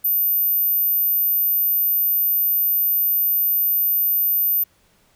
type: tone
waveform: sine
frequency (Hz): 13860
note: A9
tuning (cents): -27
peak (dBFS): -16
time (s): 0.04-4.64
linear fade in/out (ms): 10
effects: pink hiss -59 dBFS RMS until 5.15 s